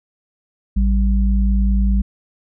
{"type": "tone pair together", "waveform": "sine", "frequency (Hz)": [55, 196], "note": ["A1", "G3"], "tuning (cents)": [0, 0], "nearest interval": "octave + minor seventh", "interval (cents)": 2200, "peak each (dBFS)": [-13, -20], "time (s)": [0.76, 2.02], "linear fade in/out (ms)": 10, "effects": []}